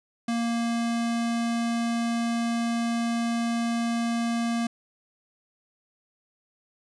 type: tone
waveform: square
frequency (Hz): 233.1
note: A#3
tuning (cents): 0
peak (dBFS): -25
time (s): 0.28-4.67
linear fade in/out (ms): 5
effects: resampled to 22050 Hz